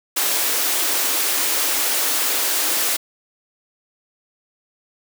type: high-pass noise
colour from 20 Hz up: white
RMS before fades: -20 dBFS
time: 0.16-2.97 s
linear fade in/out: 10 ms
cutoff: 260 Hz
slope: 96 dB/octave
effects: none